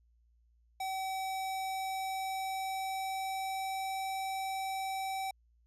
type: tone with pitch glide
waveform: square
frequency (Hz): 764 to 769.3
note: G5 to G5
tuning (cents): -45 to -33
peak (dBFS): -35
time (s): 0.8-5.31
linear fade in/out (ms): 5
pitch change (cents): +12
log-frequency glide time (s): 1.1-4.1
effects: added 58 Hz sine -65 dBFS peak until 5.66 s + resampled to 32000 Hz